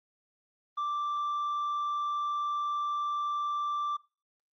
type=tone with tanh clipping; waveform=sine; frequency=1174.7 Hz; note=D6; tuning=in tune; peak=-30 dBFS; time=0.77-3.97 s; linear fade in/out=10 ms; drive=3 dB; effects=noise-tail reverb RT60 0.3 s tail -21 dB re dry + Opus 24 kbps